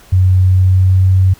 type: tone with pitch glide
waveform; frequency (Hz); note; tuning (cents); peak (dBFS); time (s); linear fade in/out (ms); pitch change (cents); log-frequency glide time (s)
sine; 92.7 to 93.89; F#2 to F#2; +4 to +26; -6; 0.12-1.34; 10; +22; 0.41-1.15
effects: pink hiss -43 dBFS RMS until 1.39 s